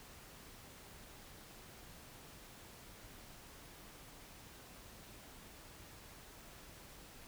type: silence
effects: pink hiss -56 dBFS RMS until 7.27 s